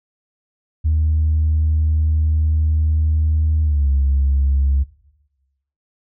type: tone with pitch glide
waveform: sine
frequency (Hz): 77.78 to 68.5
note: D#2 to C#2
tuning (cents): 0 to -20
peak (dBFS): -12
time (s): 0.84-4.84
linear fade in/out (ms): 20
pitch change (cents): -220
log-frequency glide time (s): 3.63-3.89
effects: noise-tail reverb RT60 1.0 s tail -18 dB re dry + tanh soft clip ceiling -10 dBFS